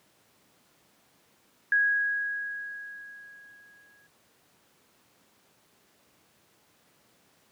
sine tone with exponential decay, 1654 Hz, G#6, 8 cents flat, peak -19 dBFS, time 1.72-4.07 s, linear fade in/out 2 ms, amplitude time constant 510 ms, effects pink hiss -64 dBFS RMS until 7.51 s + high-pass 150 Hz 12 dB/octave

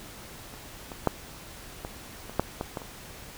clicks, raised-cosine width 1 ms, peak -30 / -23 / -7 / -20 / -26 / -8 / -16 / -17 / -27 dBFS, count 9, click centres 0.539 / 0.918 / 1.073 / 1.849 / 2.296 / 2.396 / 2.611 / 2.772 / 2.818 s, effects pink hiss -45 dBFS RMS until 3.37 s

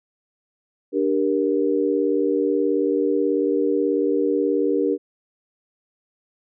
sine chord, G minor, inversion second, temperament just, 294 / 392 / 470.4 Hz, D4 / G4 / Bb4, +2 / 0 / +16 cents, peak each -22 dBFS, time 0.92-4.98 s, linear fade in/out 50 ms, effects none

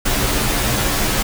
pink noise with comb filter, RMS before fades -18 dBFS, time 0.05-1.23 s, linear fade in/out 10 ms, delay 12 ms, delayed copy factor -0.75, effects none

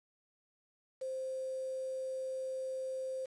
sine tone with quantisation, 523.3 Hz, C5, in tune, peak -36 dBFS, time 1.01-3.26 s, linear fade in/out 10 ms, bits 9, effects resampled to 22050 Hz

